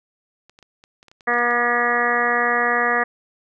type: clicks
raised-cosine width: 0.2 ms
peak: -30 dBFS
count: 11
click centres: 0.496 / 0.589 / 0.627 / 0.839 / 1.029 / 1.083 / 1.115 / 1.208 / 1.338 / 1.386 / 1.509 s
type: harmonic tone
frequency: 240.2 Hz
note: B3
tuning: 48 cents flat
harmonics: 1 / 2 / 3 / 4 / 5 / 6 / 7 / 8 / 9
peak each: -31 / -25 / -24 / -31 / -23 / -32 / -23 / -22 / -34 dBFS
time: 1.27-3.04 s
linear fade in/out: 10 ms
effects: none